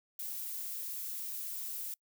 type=noise; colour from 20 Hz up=violet; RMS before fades=-40 dBFS; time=0.19-1.94 s; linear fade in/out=2 ms; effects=noise-tail reverb RT60 0.1 s tail -26 dB re dry